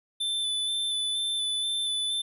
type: tone with vibrato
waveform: square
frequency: 3520 Hz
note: A7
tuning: in tune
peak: -27 dBFS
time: 0.2-2.22 s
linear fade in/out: 10 ms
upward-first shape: square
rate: 2.1 Hz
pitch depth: 14 cents each way
effects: resampled to 32000 Hz